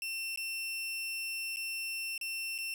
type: tone with dropouts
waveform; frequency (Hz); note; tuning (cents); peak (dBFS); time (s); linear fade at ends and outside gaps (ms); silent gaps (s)
sawtooth; 2700; E7; +41; -32; 0.02-2.74; 1; 0.36-0.374 / 1.561-1.569 / 2.178-2.212 / 2.58-2.586
effects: 12-bit